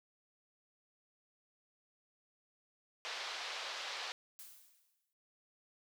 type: band-pass noise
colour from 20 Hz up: white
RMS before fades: -43 dBFS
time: 3.05-4.12 s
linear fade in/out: 0 ms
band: 510 to 4700 Hz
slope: 24 dB/octave
type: noise with exponential decay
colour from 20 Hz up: blue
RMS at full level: -50 dBFS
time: 4.39-5.13 s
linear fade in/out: 0 ms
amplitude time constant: 160 ms
effects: none